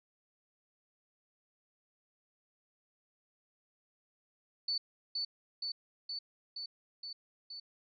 sine tone with echo, 4488 Hz, C#8, 21 cents sharp, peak -31 dBFS, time 4.68-4.78 s, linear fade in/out 5 ms, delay 470 ms, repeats 6, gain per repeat -2 dB, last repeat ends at 7.6 s, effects none

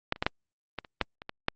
clicks, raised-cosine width 0.3 ms, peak -9 / -28 / -10 / -7 / -17 / -30 / -8 / -25 / -19 / -8 dBFS, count 10, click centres 0.124 / 0.161 / 0.225 / 0.265 / 0.787 / 0.848 / 1.013 / 1.219 / 1.294 / 1.484 s, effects low-pass 5000 Hz 12 dB/octave + Opus 48 kbps

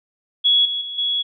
sine tone with level steps, 3358 Hz, G#7, 18 cents sharp, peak -12 / -21 / -27 / -18 dBFS, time 0.44-1.23 s, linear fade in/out 20 ms, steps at 0.65 / 0.81 / 0.98 s, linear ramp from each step 5 ms, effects none

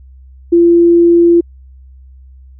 sine tone, 341.9 Hz, F4, 37 cents flat, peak -4 dBFS, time 0.52-1.41 s, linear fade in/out 10 ms, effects added 65 Hz sine -35 dBFS peak until 2.59 s

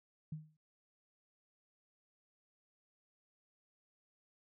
sine tone with exponential decay, 155 Hz, D#3, 6 cents flat, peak -37 dBFS, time 0.32-0.57 s, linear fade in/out 5 ms, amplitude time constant 53 ms, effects none

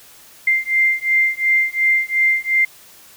sine beating tone pair, 2093 / 2095.8 Hz, C7 / C7, 0 / +2 cents, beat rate 2.8 Hz, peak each -17 dBFS, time 0.47-2.65 s, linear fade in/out 5 ms, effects white hiss -45 dBFS RMS until 3.16 s

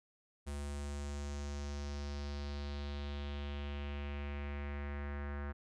square tone with low-pass filter sweep, 71.8 Hz, D2, 39 cents flat, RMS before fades -41 dBFS, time 0.46-5.53 s, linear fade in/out 20 ms, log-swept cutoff 9300 to 1600 Hz, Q 2.7, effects none

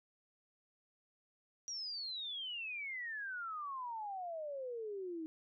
sine exponential sweep, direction down, 5790 to 311.1 Hz, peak -40 dBFS, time 1.68-5.26 s, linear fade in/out 0 ms, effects none

